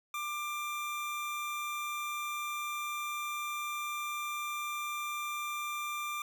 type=tone; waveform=25% pulse; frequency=1188 Hz; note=D6; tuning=20 cents sharp; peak=-31 dBFS; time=0.14-6.22 s; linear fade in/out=2 ms; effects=none